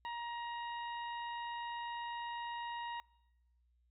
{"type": "harmonic tone", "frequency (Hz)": 944, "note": "A#5", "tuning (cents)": 22, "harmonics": [1, 2, 3, 4], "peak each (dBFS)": [-40, -48, -52, -56], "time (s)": [0.05, 3], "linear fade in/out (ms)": 0, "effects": ["noise-tail reverb RT60 1.0 s tail -25 dB re dry", "added 60 Hz sine -70 dBFS peak until 3.9 s"]}